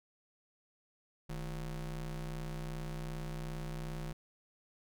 square ring-modulated tone, 92.5 Hz, F#2, in tune, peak -36 dBFS, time 1.29-4.13 s, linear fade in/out 10 ms, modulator 61.2 Hz, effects none

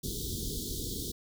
pink band-stop noise, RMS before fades -36 dBFS, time 0.03-1.12 s, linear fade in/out 10 ms, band 470 to 3300 Hz, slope 96 dB/octave, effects none

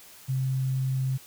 sine tone with quantisation, 131.7 Hz, C3, 12 cents sharp, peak -24 dBFS, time 0.28-1.18 s, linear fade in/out 20 ms, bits 9, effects white hiss -50 dBFS RMS until 1.26 s

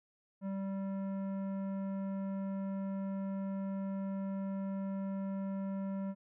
sine tone with tanh clipping, 194.5 Hz, G3, 13 cents flat, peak -37 dBFS, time 0.41-6.15 s, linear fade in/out 50 ms, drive 13 dB, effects none

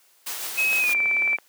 white noise with tremolo, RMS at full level -30 dBFS, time 0.26-0.94 s, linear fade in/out 10 ms, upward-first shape triangle, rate 6.5 Hz, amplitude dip 35%
sine tone with pitch glide, 2557 to 2331 Hz, D#7 to D7, +47 to -14 cents, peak -19 dBFS, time 0.57-1.37 s, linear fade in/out 20 ms, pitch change -161 cents, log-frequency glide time 0.79-0.98 s
brown noise, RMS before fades -34 dBFS, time 0.58-1.35 s, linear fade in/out 20 ms
click train, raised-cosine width 0.5 ms, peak -19 dBFS, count 13, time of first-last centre 0.73-1.386 s, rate 18.3 Hz
effects white hiss -59 dBFS RMS until 1.48 s + high-pass 400 Hz 12 dB/octave

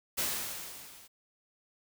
white noise with level ramp, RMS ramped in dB -30 to -55 dBFS, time 0.17-1.08 s, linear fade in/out 20 ms, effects none

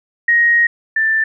sine tone pair in turn, 1878 / 1773.1 Hz, A#6 / A6, +12 / +13 cents, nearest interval minor second, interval 99 cents, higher first, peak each -9 / -12 dBFS, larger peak first, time 0.28-0.67 / 0.96-1.24 s, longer first, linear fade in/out 5 ms, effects none

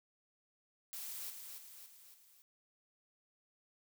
blue noise with echo, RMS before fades -45 dBFS, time 0.93-1.3 s, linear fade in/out 0 ms, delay 280 ms, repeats 4, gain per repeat -5 dB, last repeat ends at 2.42 s, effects none

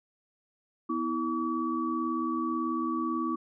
sine tone cluster, 247.4 / 325.6 / 1141 Hz, B3 / E4 / C#6, +3 / -21 / +50 cents, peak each -33 / -31 / -32 dBFS, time 0.89-3.36 s, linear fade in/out 10 ms, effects none

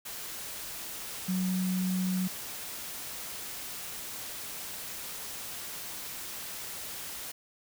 sine tone in noise, 185 Hz, F#3, in tune, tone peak -27 dBFS, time 1.28-2.28 s, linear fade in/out 10 ms, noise white, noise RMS -40 dBFS, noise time 0.05-7.32 s, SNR +10 dB, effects none

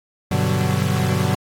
40% pulse chord, G major seventh, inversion none, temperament equal with one note detuned, 98 / 123.47 / 146.83 / 185.96 Hz, G2 / B2 / D3 / F#3, 0 / 0 / 0 / +9 cents, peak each -22 dBFS, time 0.31-1.35 s, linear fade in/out 5 ms, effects AAC 48 kbps

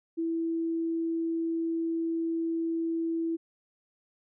sine tone, 329.8 Hz, E4, 1 cent sharp, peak -27 dBFS, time 0.17-3.37 s, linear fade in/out 20 ms, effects none

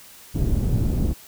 pink low-pass noise, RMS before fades -21 dBFS, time 0.34-1.14 s, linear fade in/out 20 ms, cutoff 220 Hz, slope 12 dB/octave, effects white hiss -46 dBFS RMS until 1.27 s

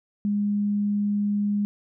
sine tone, 205.2 Hz, G#3, 21 cents flat, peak -21 dBFS, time 0.25-1.65 s, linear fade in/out 0 ms, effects none

